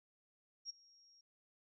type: tone with ADSR envelope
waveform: sine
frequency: 5588 Hz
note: F8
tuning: in tune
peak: -40 dBFS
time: 0.65-1.21 s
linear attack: 47 ms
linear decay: 14 ms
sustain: -24 dB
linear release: 4 ms
effects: none